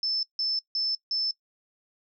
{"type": "tone bursts", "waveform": "sine", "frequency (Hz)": 5274, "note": "E8", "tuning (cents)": 0, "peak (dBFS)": -25, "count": 4, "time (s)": [0.03, 1.31], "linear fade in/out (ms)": 2, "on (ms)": 200, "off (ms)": 160, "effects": ["noise-tail reverb RT60 0.1 s tail -20 dB re dry"]}